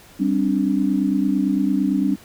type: chord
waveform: sine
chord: G suspended fourth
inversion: none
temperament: equal with one note detuned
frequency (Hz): 196 / 264.8 / 293.7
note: G3 / C4 / D4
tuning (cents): 0 / +21 / 0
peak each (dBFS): -21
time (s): 0.19-2.16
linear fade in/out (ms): 20
effects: pink hiss -47 dBFS RMS until 2.24 s